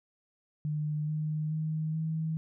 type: tone with pitch steps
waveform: sine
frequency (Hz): 151.1 / 153.83 / 156.61 / 159.44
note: D3 / D#3 / D#3 / D#3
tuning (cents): +50 / -19 / +12 / +43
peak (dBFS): -29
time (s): 0.65-2.37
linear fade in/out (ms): 0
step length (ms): 430
effects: none